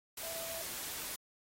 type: tone in noise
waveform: sine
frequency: 659.3 Hz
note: E5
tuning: in tune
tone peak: -44 dBFS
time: 0.23-0.62 s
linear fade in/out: 5 ms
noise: white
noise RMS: -42 dBFS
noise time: 0.17-1.16 s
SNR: -5 dB
effects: AAC 48 kbps